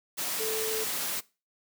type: tone in noise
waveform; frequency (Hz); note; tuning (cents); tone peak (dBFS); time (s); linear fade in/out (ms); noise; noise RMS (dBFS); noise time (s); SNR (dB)
sine; 440; A4; 0; -31; 0.39-0.85; 20; white; -32; 0.17-1.21; -2
effects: noise-tail reverb RT60 0.3 s tail -21 dB re dry + high-pass 150 Hz 12 dB/octave